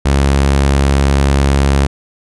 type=tone; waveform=sawtooth; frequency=69.2 Hz; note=C#2; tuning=2 cents flat; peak=-5 dBFS; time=0.05-1.87 s; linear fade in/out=10 ms; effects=resampled to 24000 Hz